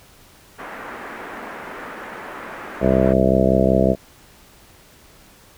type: band-pass noise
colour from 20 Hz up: white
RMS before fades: -34 dBFS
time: 0.58-3.14 s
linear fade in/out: 20 ms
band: 200 to 1800 Hz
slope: 24 dB/octave
type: harmonic tone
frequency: 65.3 Hz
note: C2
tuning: 3 cents flat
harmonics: 1 / 2 / 3 / 4 / 5 / 6 / 7 / 8 / 9 / 10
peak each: -24 / -24 / -19 / -24 / -24 / -23 / -24 / -23 / -23 / -20 dBFS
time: 2.8-3.96 s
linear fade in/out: 50 ms
effects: pink hiss -49 dBFS RMS until 5.57 s